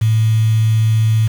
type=tone with quantisation; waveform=sine; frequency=110.6 Hz; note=A2; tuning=9 cents sharp; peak=-10 dBFS; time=0.01-1.28 s; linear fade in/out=10 ms; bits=5; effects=none